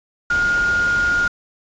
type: tone in noise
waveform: sine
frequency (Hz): 1422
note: F6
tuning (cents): +31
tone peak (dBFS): -15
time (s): 0.3-1.28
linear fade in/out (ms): 5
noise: pink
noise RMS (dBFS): -29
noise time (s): 0.3-1.28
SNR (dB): +11
effects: resampled to 16000 Hz